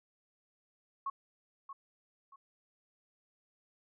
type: tone with echo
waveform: sine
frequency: 1097 Hz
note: C#6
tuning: 18 cents flat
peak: -33 dBFS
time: 1.06-1.1 s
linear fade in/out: 5 ms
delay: 630 ms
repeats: 2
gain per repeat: -10 dB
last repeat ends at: 2.36 s
effects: none